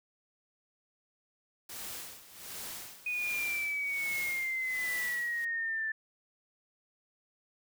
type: noise with tremolo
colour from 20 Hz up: white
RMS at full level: -41 dBFS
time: 1.69-5.45 s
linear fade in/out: 5 ms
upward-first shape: sine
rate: 1.3 Hz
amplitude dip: 80%
type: exponential sweep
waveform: sine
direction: down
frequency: 2489 to 1758 Hz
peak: -31 dBFS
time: 3.06-5.92 s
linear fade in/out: 5 ms
effects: none